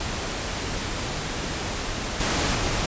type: noise with level steps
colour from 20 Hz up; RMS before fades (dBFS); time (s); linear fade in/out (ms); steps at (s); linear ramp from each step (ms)
pink; -29 / -23 / -25; 0-2.86; 5; 2.2 / 2.55; 5
effects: resampled to 16000 Hz